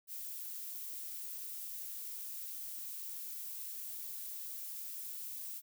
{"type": "noise", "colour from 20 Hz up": "violet", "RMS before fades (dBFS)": -44, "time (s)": [0.07, 5.62], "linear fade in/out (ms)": 50, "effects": []}